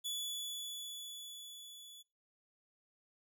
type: tone with level ramp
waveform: sawtooth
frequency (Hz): 3431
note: A7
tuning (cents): -44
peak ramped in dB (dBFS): -34 to -50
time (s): 0.04-2.03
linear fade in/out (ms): 20
effects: noise-tail reverb RT60 0.3 s tail -22 dB re dry